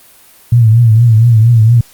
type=tone with vibrato; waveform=sine; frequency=114.5 Hz; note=A#2; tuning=31 cents flat; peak=-3 dBFS; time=0.52-1.81 s; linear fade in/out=5 ms; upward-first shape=triangle; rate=4.3 Hz; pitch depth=110 cents each way; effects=white hiss -42 dBFS RMS until 1.93 s + Opus 32 kbps